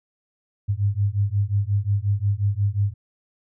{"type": "beating tone pair", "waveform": "sine", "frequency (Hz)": [98.6, 104.2], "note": ["G2", "G#2"], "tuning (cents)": [11, 6], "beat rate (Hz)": 5.6, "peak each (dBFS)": [-22, -22], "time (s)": [0.68, 2.94], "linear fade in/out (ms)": 20, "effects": []}